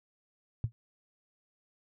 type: tone with exponential decay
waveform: sine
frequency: 114.8 Hz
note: A#2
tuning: 26 cents flat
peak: -23 dBFS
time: 0.64-0.72 s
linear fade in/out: 0 ms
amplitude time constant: 16 ms
effects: none